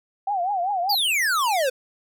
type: tone with vibrato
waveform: sine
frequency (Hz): 756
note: F#5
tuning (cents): +37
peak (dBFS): -21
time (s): 0.27-0.95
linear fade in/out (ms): 5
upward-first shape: triangle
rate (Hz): 5.1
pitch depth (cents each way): 190
type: exponential sweep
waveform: square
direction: down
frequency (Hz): 4978 to 493.9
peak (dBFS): -20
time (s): 0.89-1.7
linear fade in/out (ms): 10
effects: none